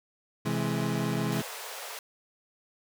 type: chord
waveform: 30% pulse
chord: C augmented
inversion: none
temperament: equal with one note detuned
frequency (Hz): 130.81 / 164.81 / 210.3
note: C3 / E3 / G#3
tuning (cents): 0 / 0 / +22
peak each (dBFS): -29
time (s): 0.45-1.42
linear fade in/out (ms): 10
type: high-pass noise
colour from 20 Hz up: pink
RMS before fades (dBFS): -40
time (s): 1.32-1.99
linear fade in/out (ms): 2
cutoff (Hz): 460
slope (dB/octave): 48
effects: none